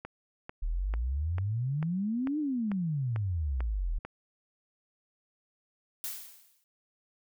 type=click train; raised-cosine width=0.5 ms; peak=-24 dBFS; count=10; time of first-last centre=0.05-4.05 s; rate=2.25 Hz
type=exponential two-way sweep; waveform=sine; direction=up then down; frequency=36.71 to 311.1 to 36.71 Hz; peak=-28 dBFS; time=0.62-3.99 s; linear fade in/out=10 ms; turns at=2.39 s
type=noise with exponential decay; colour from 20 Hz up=blue; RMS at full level=-34 dBFS; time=6.04-6.64 s; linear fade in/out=0 ms; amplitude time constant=130 ms
effects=none